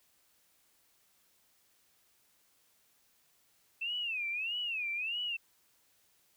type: tone with vibrato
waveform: sine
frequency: 2629 Hz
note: E7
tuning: 5 cents flat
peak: -33 dBFS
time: 3.81-5.37 s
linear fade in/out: 10 ms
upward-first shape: sine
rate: 1.6 Hz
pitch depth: 200 cents each way
effects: white hiss -70 dBFS RMS until 6.36 s